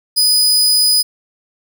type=tone; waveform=sawtooth; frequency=4978 Hz; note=D#8; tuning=in tune; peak=-7 dBFS; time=0.16-1.03 s; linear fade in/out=20 ms; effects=none